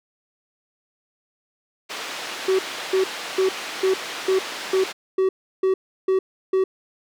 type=band-pass noise; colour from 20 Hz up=white; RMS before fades=-32 dBFS; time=1.89-4.93 s; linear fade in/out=20 ms; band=330 to 3700 Hz; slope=12 dB/octave
type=tone bursts; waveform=triangle; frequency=379.4 Hz; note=F#4; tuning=43 cents sharp; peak=-14 dBFS; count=10; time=2.48-6.64 s; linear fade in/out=5 ms; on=110 ms; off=340 ms
effects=none